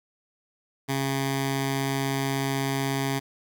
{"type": "tone with notch filter", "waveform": "10% pulse", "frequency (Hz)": 136.3, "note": "C#3", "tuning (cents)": -29, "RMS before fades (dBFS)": -27, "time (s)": [0.88, 3.2], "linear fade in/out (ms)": 20, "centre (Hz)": 540, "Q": 1.6, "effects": ["9-bit"]}